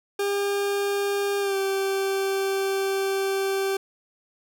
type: tone with pitch glide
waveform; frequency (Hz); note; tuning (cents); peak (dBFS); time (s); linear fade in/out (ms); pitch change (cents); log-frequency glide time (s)
40% pulse; 401.8 to 389.2; G4 to G4; +43 to -12; -22; 0.19-3.77; 5; -55; 1.4-1.56
effects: none